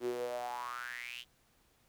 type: tone with high-pass filter sweep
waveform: sawtooth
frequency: 121.7 Hz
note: B2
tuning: 25 cents flat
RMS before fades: -40 dBFS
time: 0-1.25 s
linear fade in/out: 50 ms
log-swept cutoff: 320 to 3200 Hz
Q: 8
effects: pink hiss -70 dBFS RMS until 1.88 s